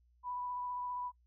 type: tone with vibrato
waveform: sine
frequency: 987.8 Hz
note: B5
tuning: in tune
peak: -37 dBFS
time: 0.23-1.12 s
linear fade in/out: 50 ms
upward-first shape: sine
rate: 15 Hz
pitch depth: 12 cents each way
effects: noise-tail reverb RT60 0.1 s tail -24 dB re dry + added 60 Hz sine -66 dBFS peak until 1.26 s